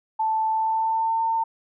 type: tone with pitch glide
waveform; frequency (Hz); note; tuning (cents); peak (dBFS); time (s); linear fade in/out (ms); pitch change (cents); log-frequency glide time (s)
sine; 880 to 903.7; A5 to A5; 0 to +46; -20; 0.19-1.44; 10; +46; 0.49-1.24
effects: none